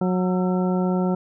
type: harmonic tone with a mistuned harmonic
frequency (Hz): 182.9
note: F#3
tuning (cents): -20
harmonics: 1 / 2 / 3 / 4 / 5 / 7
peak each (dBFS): -20 / -26 / -30 / -32 / -34 / -37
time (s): 0.01-1.15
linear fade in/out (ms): 5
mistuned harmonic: 7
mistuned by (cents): +75
effects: none